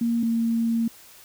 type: tone pair in turn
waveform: sine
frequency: 233.1 / 229.6 Hz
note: A#3 / A#3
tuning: 0 / -26 cents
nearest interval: unison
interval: 26 cents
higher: first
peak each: -20 dBFS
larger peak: neither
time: 0.01-0.23 / 0.23-0.88 s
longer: second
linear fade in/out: 5 ms
effects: white hiss -49 dBFS RMS until 1.24 s